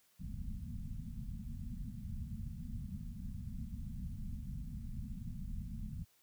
pink low-pass noise, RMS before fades -43 dBFS, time 0.19-6.05 s, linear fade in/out 20 ms, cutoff 240 Hz, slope 96 dB/octave, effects white hiss -71 dBFS RMS until 6.22 s

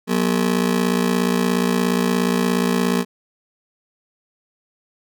30% pulse ring-modulated tone, 213.4 Hz, G#3, 47 cents sharp, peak -11 dBFS, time 0.07-3.05 s, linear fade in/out 50 ms, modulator 28.5 Hz, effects none

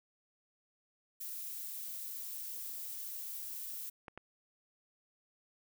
violet noise, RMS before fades -43 dBFS, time 1.2-3.9 s, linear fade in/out 10 ms
clicks, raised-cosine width 0.5 ms, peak -31 dBFS, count 2, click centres 4.082 / 4.176 s
effects none

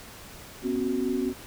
sine chord, B suspended second, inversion none, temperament equal with one note detuned, 246.9 / 271.3 / 370 Hz, B3 / C#4 / F#4, 0 / -37 / 0 cents, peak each -29 dBFS, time 0.62-1.34 s, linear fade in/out 50 ms, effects pink hiss -45 dBFS RMS until 1.46 s

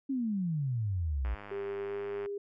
sine exponential sweep, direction down, 279.9 to 56.2 Hz, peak -29 dBFS, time 0.09-1.35 s, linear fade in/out 10 ms
click train, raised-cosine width 0.5 ms, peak -30 dBFS, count 104, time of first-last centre 1.25-2.26 s, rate 102 Hz
sine tone with pitch glide, 399.3 to 403.9 Hz, G4 to G#4, +32 to -48 cents, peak -34 dBFS, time 1.51-2.38 s, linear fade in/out 5 ms, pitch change +20 cents, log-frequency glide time 1.83-2.03 s
effects none

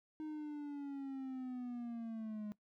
triangle linear sweep, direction down, 311.1 to 207.7 Hz, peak -39 dBFS, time 0.2-2.52 s, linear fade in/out 0 ms, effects noise-tail reverb RT60 0.1 s tail -19 dB re dry

